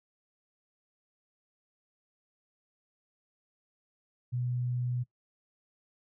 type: tone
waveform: sine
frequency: 123.47 Hz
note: B2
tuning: in tune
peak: -29 dBFS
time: 4.32-5.04 s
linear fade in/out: 20 ms
effects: noise-tail reverb RT60 0.1 s tail -20 dB re dry